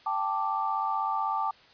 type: chord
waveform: sine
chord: G suspended second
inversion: none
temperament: equal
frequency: 784 / 880 / 1174.7 Hz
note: G5 / A5 / D6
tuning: 0 / 0 / 0 cents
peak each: -32 / -30 / -30 dBFS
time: 0.06-1.51 s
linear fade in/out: 5 ms
effects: white hiss -56 dBFS RMS until 1.73 s + resampled to 11025 Hz